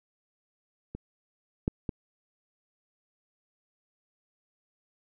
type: clicks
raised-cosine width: 3 ms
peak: -24 / -13 / -18 dBFS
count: 3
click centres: 0.95 / 1.679 / 1.892 s
effects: none